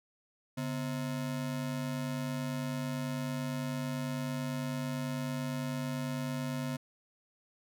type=ring-modulated tone; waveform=square; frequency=196 Hz; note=G3; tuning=in tune; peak=-31 dBFS; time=0.57-6.77 s; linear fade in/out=10 ms; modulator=54.5 Hz; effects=none